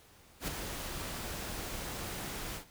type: noise with ADSR envelope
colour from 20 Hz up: pink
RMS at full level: -34 dBFS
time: 0.4-2.65 s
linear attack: 78 ms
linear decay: 6 ms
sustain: -6 dB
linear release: 100 ms
effects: pink hiss -60 dBFS RMS until 2.7 s